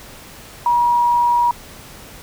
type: tone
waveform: sine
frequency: 958 Hz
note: A#5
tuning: 47 cents sharp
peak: -12 dBFS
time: 0.66-1.51 s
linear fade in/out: 2 ms
effects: pink hiss -39 dBFS RMS until 2.22 s